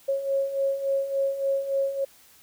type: beating tone pair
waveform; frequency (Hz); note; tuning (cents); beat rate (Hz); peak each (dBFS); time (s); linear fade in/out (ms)
sine; 545 / 548.5; C#5 / C#5; -29 / -18; 3.5; -30 / -24; 0.08-2.05; 10
effects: white hiss -55 dBFS RMS until 2.42 s